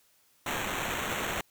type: noise with sample-and-hold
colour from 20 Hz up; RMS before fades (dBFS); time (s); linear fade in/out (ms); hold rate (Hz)
blue; -33; 0.46-1.41; 2; 4900
effects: white hiss -66 dBFS RMS until 1.5 s